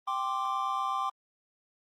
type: chord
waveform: triangle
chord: G suspended fourth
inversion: none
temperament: equal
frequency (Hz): 784 / 1046.5 / 1174.7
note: G5 / C6 / D6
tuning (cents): 0 / 0 / 0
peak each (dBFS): -33 / -31 / -30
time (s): 0.07-1.1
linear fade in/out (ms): 10
effects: Opus 24 kbps